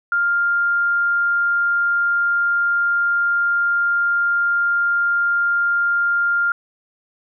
sine tone, 1400 Hz, F6, 4 cents sharp, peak -15 dBFS, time 0.12-6.52 s, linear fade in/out 2 ms, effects none

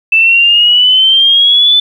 sine exponential sweep, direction up, 2637 to 3520 Hz, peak -4 dBFS, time 0.12-1.8 s, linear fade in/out 5 ms, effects 7-bit

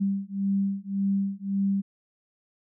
sine beating tone pair, 196 / 197.8 Hz, G3 / G3, 0 / +16 cents, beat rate 1.8 Hz, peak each -27 dBFS, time 0-1.82 s, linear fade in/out 20 ms, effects none

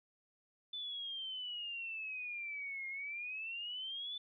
sine exponential two-way sweep, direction down then up, 3520 to 2128 to 3520 Hz, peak -40 dBFS, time 0.73-4.18 s, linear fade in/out 5 ms, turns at 2.88 s, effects none

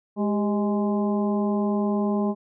harmonic tone with a mistuned harmonic, 207.7 Hz, G#3, in tune, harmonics 1 / 2 / 3 / 4 / 5, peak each -22 / -28 / -32 / -34 / -36 dBFS, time 0.16-2.35 s, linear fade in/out 50 ms, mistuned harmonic 2, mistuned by -72 cents, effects none

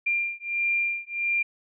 sine beating tone pair, 2387 / 2388.5 Hz, D7 / D7, +28 / +29 cents, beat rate 1.5 Hz, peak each -27 dBFS, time 0.06-1.43 s, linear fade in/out 10 ms, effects none

